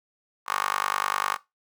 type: tone with high-pass filter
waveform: 15% pulse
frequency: 50 Hz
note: G1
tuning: 35 cents sharp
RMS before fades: -27 dBFS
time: 0.46-1.38 s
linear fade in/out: 50 ms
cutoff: 1100 Hz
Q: 4.3
effects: noise-tail reverb RT60 0.2 s tail -18 dB re dry